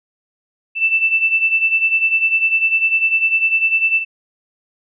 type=beating tone pair; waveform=sine; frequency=2649 / 2659 Hz; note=E7 / E7; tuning=+8 / +14 cents; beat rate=10 Hz; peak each=-19 / -14 dBFS; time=0.75-4.05 s; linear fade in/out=50 ms; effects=none